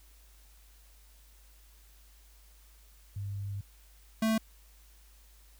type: tone pair in turn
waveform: sine / square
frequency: 100 / 221.3 Hz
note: G2 / A3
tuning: +35 / +10 cents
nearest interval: octave + major second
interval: 1375 cents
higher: second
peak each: -34 / -26 dBFS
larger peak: second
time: 3.16-3.61 / 4.22-4.38 s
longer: first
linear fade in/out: 5 ms
effects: added 51 Hz sine -56 dBFS peak until 5.59 s + white hiss -63 dBFS RMS until 5.59 s